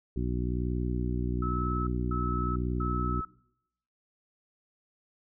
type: harmonic tone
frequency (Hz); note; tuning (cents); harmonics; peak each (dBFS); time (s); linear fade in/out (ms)
61; B1; -21; 1 / 2 / 3 / 4 / 5 / 6; -31 / -34 / -36 / -37 / -38 / -39; 0.16-3.21; 5
type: tone bursts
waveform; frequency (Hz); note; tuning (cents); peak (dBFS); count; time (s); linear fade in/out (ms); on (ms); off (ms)
sine; 1300; E6; -24; -33; 3; 1.42-3.25; 5; 450; 240
effects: noise-tail reverb RT60 0.8 s tail -22 dB re dry